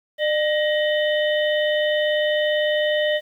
harmonic tone with a mistuned harmonic, 603 Hz, D5, 46 cents sharp, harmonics 1 / 3 / 5 / 6, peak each -19 / -25 / -28 / -33 dBFS, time 0.18-3.21 s, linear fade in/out 50 ms, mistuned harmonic 3, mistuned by +73 cents, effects 9-bit

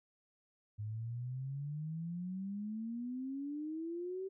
sine exponential sweep, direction up, 103.83 to 388.6 Hz, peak -38 dBFS, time 0.78-4.29 s, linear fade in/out 20 ms, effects none

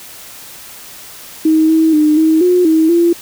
sine tone with pitch steps, 315.8 / 320.4 / 303.8 / 317.6 / 359.3 / 319.1 / 341.4 Hz, D#4 / E4 / D#4 / D#4 / F4 / D#4 / F4, +26 / -49 / -41 / +36 / +49 / +44 / -39 cents, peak -7 dBFS, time 1.45-3.13 s, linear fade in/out 5 ms, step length 240 ms, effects white hiss -34 dBFS RMS until 3.21 s

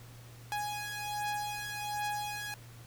sawtooth beating tone pair, 830.6 / 831.9 Hz, G#5 / G#5, 0 / +3 cents, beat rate 1.3 Hz, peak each -35 / -33 dBFS, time 0.52-2.54 s, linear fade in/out 0 ms, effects added 118 Hz sine -50 dBFS peak until 2.86 s + pink hiss -56 dBFS RMS until 2.86 s

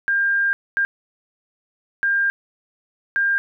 sine tone bursts at uneven times, 1601 Hz, G6, 36 cents sharp, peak -16 dBFS, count 4, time 0.08-0.53 / 0.77-0.85 / 2.03-2.3 / 3.16-3.38 s, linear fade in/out 0 ms, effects none

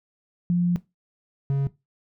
sine / triangle tone pair in turn, 175.4 / 138.29 Hz, F3 / C#3, +8 / -4 cents, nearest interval major third, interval 412 cents, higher first, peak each -18 dBFS, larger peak neither, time 0.5-0.76 / 1.5-1.67 s, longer first, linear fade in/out 0 ms, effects noise-tail reverb RT60 0.2 s tail -17 dB re dry

